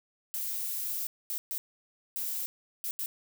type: noise bursts at uneven times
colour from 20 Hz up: violet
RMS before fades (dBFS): -34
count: 6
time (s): 0.34-1.07 / 1.3-1.38 / 1.51-1.58 / 2.16-2.46 / 2.84-2.91 / 2.99-3.06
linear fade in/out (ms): 0
effects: none